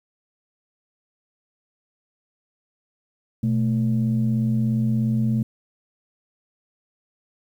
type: tone pair together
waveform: sine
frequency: 123.04 / 220 Hz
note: B2 / A3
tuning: -6 / 0 cents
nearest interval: minor seventh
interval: 1006 cents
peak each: -20 dBFS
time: 3.43-5.43 s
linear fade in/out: 5 ms
effects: tanh soft clip ceiling -13 dBFS + 9-bit